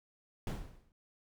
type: noise with exponential decay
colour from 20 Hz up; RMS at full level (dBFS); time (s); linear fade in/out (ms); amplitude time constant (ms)
brown; -32; 0.47-0.92; 2; 96
effects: none